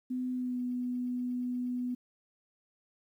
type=tone with pitch glide; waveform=sine; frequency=252.9 to 247.8 Hz; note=B3 to B3; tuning=+41 to +6 cents; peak=-31 dBFS; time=0.1-1.95 s; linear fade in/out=10 ms; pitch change=-35 cents; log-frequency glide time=0.31-0.59 s; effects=11-bit